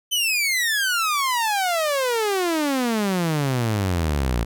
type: exponential sweep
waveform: sawtooth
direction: down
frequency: 3086 to 55.1 Hz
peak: -16 dBFS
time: 0.11-4.45 s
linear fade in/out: 20 ms
effects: none